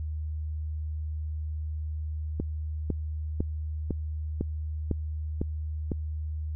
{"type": "click train", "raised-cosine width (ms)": 3, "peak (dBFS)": -15, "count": 8, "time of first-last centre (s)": [2.4, 5.918], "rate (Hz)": 1.99, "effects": ["added 77 Hz sine -30 dBFS peak until 6.55 s"]}